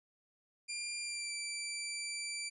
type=tone with pitch glide; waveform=15% pulse; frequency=2388 to 2340 Hz; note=D7 to D7; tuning=+28 to -7 cents; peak=-31 dBFS; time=0.68-2.5 s; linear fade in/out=20 ms; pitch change=-35 cents; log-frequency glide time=1.01-1.32 s; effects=resampled to 24000 Hz